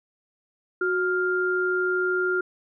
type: tone pair together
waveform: sine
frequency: 367 / 1400 Hz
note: F#4 / F6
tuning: -14 / +4 cents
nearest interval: octave + major seventh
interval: 2318 cents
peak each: -24 dBFS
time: 0.81-2.41 s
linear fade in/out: 5 ms
effects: none